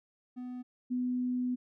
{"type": "tone pair in turn", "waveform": ["triangle", "sine"], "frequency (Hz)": [249.4, 249.4], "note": ["B3", "B3"], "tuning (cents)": [17, 17], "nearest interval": "unison", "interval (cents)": 0, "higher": "neither", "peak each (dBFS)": [-36, -29], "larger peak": "second", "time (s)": [[0.36, 0.63], [0.9, 1.56]], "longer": "second", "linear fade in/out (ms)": 20, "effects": []}